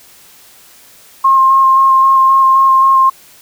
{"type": "tone with vibrato", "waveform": "sine", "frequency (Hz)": 1067, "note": "C6", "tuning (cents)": 34, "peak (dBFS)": -5, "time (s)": [1.24, 3.1], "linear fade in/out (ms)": 10, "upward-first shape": "square", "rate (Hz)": 3.8, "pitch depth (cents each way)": 11, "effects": ["white hiss -42 dBFS RMS until 3.41 s"]}